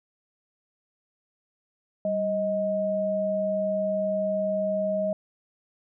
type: tone pair together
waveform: sine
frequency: 194.8 / 627.1 Hz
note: G3 / D#5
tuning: -11 / +13 cents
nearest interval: octave + minor sixth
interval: 2024 cents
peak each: -31 / -24 dBFS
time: 2.05-5.13 s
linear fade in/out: 2 ms
effects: none